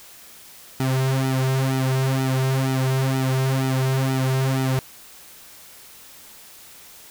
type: tone with flanger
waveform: sawtooth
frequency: 132.1 Hz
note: C3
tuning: 17 cents sharp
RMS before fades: -21 dBFS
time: 0.8-4.79 s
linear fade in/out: 0 ms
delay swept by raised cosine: 1.8 to 4.1 ms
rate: 2.1 Hz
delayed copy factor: -1
effects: white hiss -45 dBFS RMS until 7.1 s